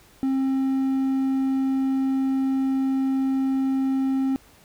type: tone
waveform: triangle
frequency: 266.8 Hz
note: C4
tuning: 34 cents sharp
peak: -18 dBFS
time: 0.23-4.36 s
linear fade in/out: 0 ms
effects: pink hiss -54 dBFS RMS until 4.64 s